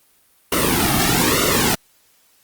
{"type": "noise with flanger", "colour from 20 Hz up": "pink", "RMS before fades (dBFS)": -17, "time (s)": [0.52, 1.75], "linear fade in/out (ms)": 5, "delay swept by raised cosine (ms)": [1.2, 2.04], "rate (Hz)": 1.1, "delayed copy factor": -0.95, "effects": ["white hiss -57 dBFS RMS until 2.43 s", "Opus 32 kbps"]}